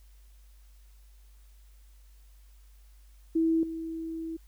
sine tone with level steps, 325.7 Hz, E4, 21 cents flat, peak -22 / -33 dBFS, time 3.35-4.37 s, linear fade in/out 10 ms, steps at 3.63 s, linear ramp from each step 2 ms, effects added 50 Hz sine -52 dBFS peak until 4.47 s + white hiss -67 dBFS RMS until 4.47 s

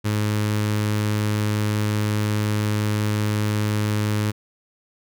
sawtooth tone with notch filter, 105.6 Hz, G#2, 29 cents sharp, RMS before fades -22 dBFS, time 0.04-4.32 s, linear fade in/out 20 ms, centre 700 Hz, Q 2, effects none

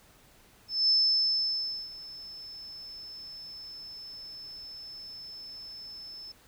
sine tone with ADSR envelope, 5260 Hz, E8, 5 cents flat, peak -20 dBFS, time 0.68-6.32 s, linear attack 210 ms, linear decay 1000 ms, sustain -21 dB, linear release 5 ms, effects pink hiss -59 dBFS RMS until 6.47 s

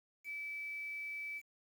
sine tone with quantisation, 2305 Hz, D7, 33 cents flat, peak -40 dBFS, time 0.24-1.42 s, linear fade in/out 50 ms, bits 10, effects none

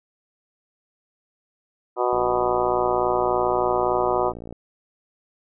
harmonic tone, 123.47 Hz, B2, in tune, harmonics 3 / 4 / 5 / 6 / 7 / 8 / 9 / 10, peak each -24 / -27 / -26 / -26 / -31 / -27 / -33 / -30 dBFS, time 1.96-4.33 s, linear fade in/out 50 ms
click train, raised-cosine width 2 ms, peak -23 dBFS, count 139, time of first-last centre 2.13-4.526 s, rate 57.6 Hz
effects none

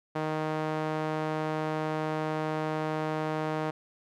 sawtooth tone with band-pass filter, 155.56 Hz, D#3, in tune, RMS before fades -31 dBFS, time 0.15-3.71 s, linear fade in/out 10 ms, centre 740 Hz, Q 0.79, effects none

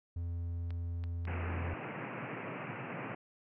triangle tone, 85.5 Hz, F2, 36 cents flat, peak -33 dBFS, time 0.16-1.74 s, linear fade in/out 5 ms
clicks, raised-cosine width 0.3 ms, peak -35 dBFS, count 3, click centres 0.706 / 1.039 / 1.253 s
pink band-pass noise, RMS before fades -42 dBFS, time 1.27-3.15 s, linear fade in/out 5 ms, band 110 to 2700 Hz, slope 96 dB/octave
effects none

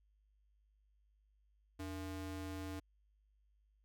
square ring-modulated tone, 188.9 Hz, F#3, 36 cents sharp, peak -40 dBFS, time 1.79-2.8 s, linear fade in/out 10 ms, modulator 104 Hz, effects added 51 Hz sine -70 dBFS peak until 3.84 s

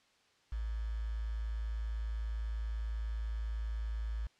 sine tone with quantisation, 55 Hz, A1, in tune, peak -34 dBFS, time 0.52-4.27 s, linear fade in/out 5 ms, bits 9, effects white hiss -69 dBFS RMS until 4.39 s + low-pass 5000 Hz 12 dB/octave

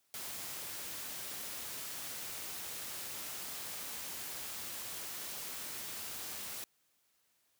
white noise, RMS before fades -43 dBFS, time 0.14-6.64 s, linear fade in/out 0 ms, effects white hiss -75 dBFS RMS until 7.59 s + high-pass 60 Hz 12 dB/octave

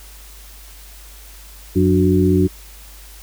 harmonic tone with a mistuned harmonic, 92 Hz, F#2, 9 cents flat, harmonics 1 / 2 / 3 / 4, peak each -17 / -17 / -17 / -17 dBFS, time 1.75-2.48 s, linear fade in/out 20 ms, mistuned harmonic 3, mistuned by +100 cents, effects added 50 Hz sine -39 dBFS peak until 3.22 s + white hiss -43 dBFS RMS until 3.22 s

